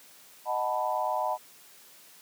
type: chord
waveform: sine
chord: B dominant seventh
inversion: first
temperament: equal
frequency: 622.3 / 740 / 880 / 987.8 Hz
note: D#5 / F#5 / A5 / B5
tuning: 0 / 0 / 0 / 0 cents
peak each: -32 dBFS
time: 0.45-1.38 s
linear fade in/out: 50 ms
effects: white hiss -54 dBFS RMS until 2.21 s + high-pass 150 Hz 12 dB/octave